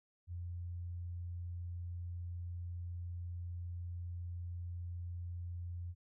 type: tone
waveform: sine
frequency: 87.31 Hz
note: F2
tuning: in tune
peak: -40 dBFS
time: 0.27-5.95 s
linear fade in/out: 50 ms
effects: none